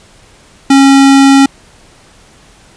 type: tone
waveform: square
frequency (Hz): 273.5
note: C#4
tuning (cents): -23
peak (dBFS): -3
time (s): 0.7-1.46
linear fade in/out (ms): 5
effects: pink hiss -42 dBFS RMS until 2.76 s + resampled to 22050 Hz